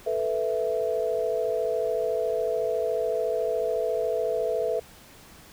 sine chord, A suspended second, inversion none, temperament equal, 440 / 493.9 / 659.3 Hz, A4 / B4 / E5, 0 / 0 / 0 cents, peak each -28 dBFS, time 0.06-4.8 s, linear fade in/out 10 ms, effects pink hiss -50 dBFS RMS until 5.52 s

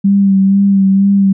sine tone with vibrato, 196 Hz, G3, in tune, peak -6 dBFS, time 0.04-1.33 s, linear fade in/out 10 ms, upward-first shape sine, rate 2.1 Hz, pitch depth 29 cents each way, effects none

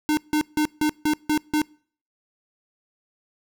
square tone bursts, 303.4 Hz, D#4, 44 cents flat, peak -19 dBFS, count 7, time 0.09-1.617 s, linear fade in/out 0 ms, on 81 ms, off 160 ms, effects noise-tail reverb RT60 0.5 s tail -26 dB re dry

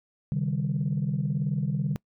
sine tone cluster, 134.6 / 152.8 / 195.5 Hz, C3 / D#3 / G3, +49 / -31 / -4 cents, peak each -28 / -27 / -30 dBFS, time 0.32-1.96 s, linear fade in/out 0 ms, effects noise-tail reverb RT60 0.1 s tail -25 dB re dry + tanh soft clip ceiling -18 dBFS

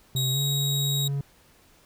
triangle tone with pitch glide, 130.81 to 140.2 Hz, C3 to C#3, 0 to +20 cents, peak -23 dBFS, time 0.15-1.21 s, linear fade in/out 2 ms, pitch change +120 cents, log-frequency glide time 0.32-0.38 s
sawtooth tone, 3801 Hz, A#7, 33 cents sharp, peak -23 dBFS, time 0.16-1.08 s, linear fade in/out 5 ms
effects pink hiss -58 dBFS RMS until 1.85 s

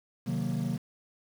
triangle chord, C half-diminished seventh, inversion none, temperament equal, 130.81 / 155.56 / 185 / 233.1 Hz, C3 / Eb3 / Gb3 / Bb3, 0 / 0 / 0 / 0 cents, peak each -31 dBFS, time 0.26-0.78 s, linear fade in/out 20 ms, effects tanh soft clip ceiling -22 dBFS + 8-bit

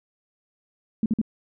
sine tone bursts, 220 Hz, A3, in tune, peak -18 dBFS, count 3, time 1.03-1.215 s, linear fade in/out 2 ms, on 29 ms, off 49 ms, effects none

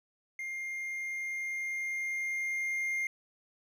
triangle tone with level ramp, 2115 Hz, C7, 18 cents sharp, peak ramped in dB -34 to -28 dBFS, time 0.39-3.07 s, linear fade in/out 2 ms, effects none

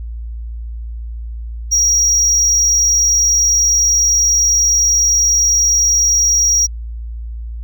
triangle tone, 5690 Hz, F8, 31 cents sharp, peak -8 dBFS, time 1.71-6.67 s, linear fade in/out 20 ms, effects tanh soft clip ceiling -4 dBFS + added 57 Hz sine -23 dBFS peak until 7.63 s

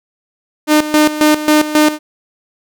sawtooth tone with tremolo, 303.6 Hz, D#4, 42 cents flat, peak -3 dBFS, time 0.67-1.99 s, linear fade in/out 50 ms, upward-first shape square, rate 3.7 Hz, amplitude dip 75%, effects none

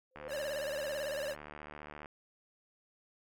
sine tone with exponential growth, 516 Hz, C5, 24 cents flat, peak -38 dBFS, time 0.11-0.28 s, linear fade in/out 2 ms, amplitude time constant 36 ms
click train, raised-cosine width 0.5 ms, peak -31 dBFS, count 143, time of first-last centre 0.16-2.058 s, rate 74.8 Hz
square tone with vibrato, 570 Hz, C#5, 48 cents sharp, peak -36 dBFS, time 0.28-1.36 s, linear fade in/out 50 ms, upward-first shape sine, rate 18 Hz, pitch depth 110 cents each way
effects none

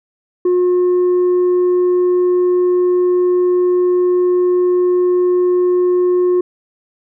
sine tone with tanh clipping, 359.5 Hz, F#4, 50 cents flat, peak -11 dBFS, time 0.45-6.41 s, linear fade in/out 5 ms, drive 2 dB, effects none

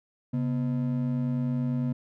triangle ring-modulated tone, 190 Hz, F#3, 46 cents sharp, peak -20 dBFS, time 0.33-1.93 s, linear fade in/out 10 ms, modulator 54.5 Hz, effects none

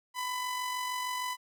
sawtooth tone with amplitude modulation, 1000 Hz, B5, 21 cents sharp, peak -27 dBFS, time 0.14-1.37 s, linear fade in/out 50 ms, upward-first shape sine, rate 46.5 Hz, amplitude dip 35%, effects none

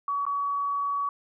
sine tone with dropouts, 1132 Hz, C#6, 36 cents sharp, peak -25 dBFS, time 0.08-1.09 s, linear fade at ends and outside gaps 2 ms, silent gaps 0.253-0.265 s, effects none

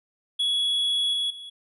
triangle tone with level steps, 3366 Hz, G#7, 23 cents sharp, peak -20 / -22 / -36 dBFS, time 0.39-1.5 s, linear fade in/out 10 ms, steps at 1.13 / 1.3 s, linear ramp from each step 5 ms, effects resampled to 32000 Hz

